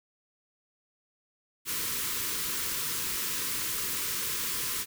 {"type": "band-stop noise", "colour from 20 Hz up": "white", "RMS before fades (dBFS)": -32, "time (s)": [1.65, 4.86], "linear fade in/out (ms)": 50, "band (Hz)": [520, 930], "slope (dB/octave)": 96, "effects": []}